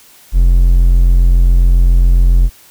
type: tone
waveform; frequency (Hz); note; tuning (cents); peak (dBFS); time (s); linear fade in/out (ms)
triangle; 43.65; F1; 0; -3; 0.32-2.5; 50
effects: white hiss -43 dBFS RMS until 2.7 s